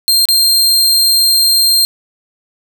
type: tone with dropouts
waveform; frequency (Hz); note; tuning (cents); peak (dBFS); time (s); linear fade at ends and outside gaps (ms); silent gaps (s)
sawtooth; 4186; C8; 0; -5; 0.08-1.85; 0; 0.254-0.287
effects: none